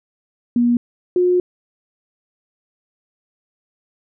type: tone pair in turn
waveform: sine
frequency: 240 / 359.6 Hz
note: B3 / F#4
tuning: -49 / -49 cents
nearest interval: perfect fifth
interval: 700 cents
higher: second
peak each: -12 dBFS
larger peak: neither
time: 0.56-0.77 / 1.16-1.4 s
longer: second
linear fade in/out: 2 ms
effects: none